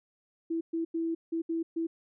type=tone bursts at uneven times; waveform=sine; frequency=329.6 Hz; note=E4; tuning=in tune; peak=-28 dBFS; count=6; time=0.5-0.61 / 0.73-0.85 / 0.94-1.15 / 1.32-1.42 / 1.49-1.63 / 1.76-1.87 s; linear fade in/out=10 ms; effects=none